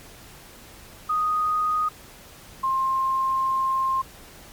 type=tone pair in turn; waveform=sine; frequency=1243 / 1059 Hz; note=D#6 / C6; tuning=-2 / +21 cents; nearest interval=minor third; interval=277 cents; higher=first; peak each=-20 dBFS; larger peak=neither; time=1.09-1.89 / 2.63-4.02 s; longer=second; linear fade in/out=10 ms; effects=pink hiss -46 dBFS RMS until 4.52 s + MP3 96 kbps